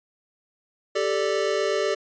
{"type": "chord", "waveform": "square", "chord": "G suspended second", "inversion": "none", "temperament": "equal", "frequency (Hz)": [392, 440, 587.3], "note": ["G4", "A4", "D5"], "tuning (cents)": [0, 0, 0], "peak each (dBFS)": -27, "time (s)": [0.95, 1.95], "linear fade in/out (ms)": 10, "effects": ["resampled to 16000 Hz"]}